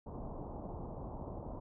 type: low-pass noise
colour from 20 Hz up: pink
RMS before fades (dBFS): -44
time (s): 0.06-1.6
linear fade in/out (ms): 10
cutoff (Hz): 1000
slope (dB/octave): 48
effects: none